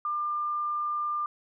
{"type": "tone", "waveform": "sine", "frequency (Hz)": 1197, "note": "D6", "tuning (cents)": 33, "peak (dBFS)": -27, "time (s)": [0.05, 1.26], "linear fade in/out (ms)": 2, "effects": []}